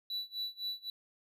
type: tone with tremolo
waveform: triangle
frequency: 3951 Hz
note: B7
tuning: in tune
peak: -32 dBFS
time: 0.1-0.9 s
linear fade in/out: 2 ms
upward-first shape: sine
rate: 3.9 Hz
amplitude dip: 95%
effects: none